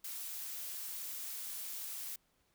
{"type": "noise", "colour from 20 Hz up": "blue", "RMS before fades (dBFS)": -43, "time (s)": [0.04, 2.16], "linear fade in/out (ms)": 5, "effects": ["pink hiss -75 dBFS RMS until 2.54 s"]}